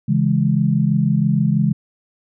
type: chord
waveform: sine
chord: C# minor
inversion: none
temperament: equal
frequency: 138.59 / 164.81 / 207.7 Hz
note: C#3 / E3 / G#3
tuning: 0 / 0 / 0 cents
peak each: -18 dBFS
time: 0.08-1.73 s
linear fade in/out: 10 ms
effects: none